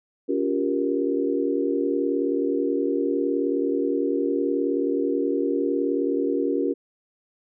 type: chord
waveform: sine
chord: G half-diminished seventh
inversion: second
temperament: just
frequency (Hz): 282.2 / 352.8 / 392 / 470.4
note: Db4 / F4 / G4 / Bb4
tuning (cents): +31 / +18 / 0 / +16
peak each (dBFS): -25 / -27 / -27 / -27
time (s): 0.28-6.74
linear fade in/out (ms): 20
effects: none